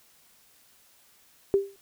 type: tone with exponential decay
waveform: sine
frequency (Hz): 395.2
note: G4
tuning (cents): +14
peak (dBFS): -15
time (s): 1.54-1.76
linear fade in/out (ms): 0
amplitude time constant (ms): 46
effects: white hiss -60 dBFS RMS until 1.81 s